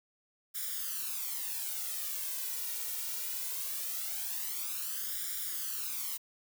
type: noise with flanger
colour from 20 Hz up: blue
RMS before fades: -37 dBFS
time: 0.54-6.18 s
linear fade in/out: 20 ms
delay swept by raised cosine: 0.56 to 2.16 ms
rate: 0.21 Hz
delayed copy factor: +0.8
effects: none